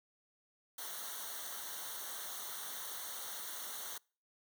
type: noise with comb filter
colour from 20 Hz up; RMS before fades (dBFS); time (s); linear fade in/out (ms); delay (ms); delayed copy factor
white; -44; 0.78-3.98; 5; 0.4; -0.9
effects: noise-tail reverb RT60 0.4 s tail -26 dB re dry